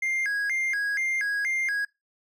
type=tone with vibrato; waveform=triangle; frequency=1864.7 Hz; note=A#6; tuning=in tune; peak=-23 dBFS; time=0.02-1.85 s; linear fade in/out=5 ms; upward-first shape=square; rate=2.1 Hz; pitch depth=210 cents each way; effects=noise-tail reverb RT60 0.2 s tail -21 dB re dry